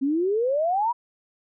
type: exponential sweep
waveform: sine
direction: up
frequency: 261.6 to 987.8 Hz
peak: -20 dBFS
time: 0.01-0.93 s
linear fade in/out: 20 ms
effects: none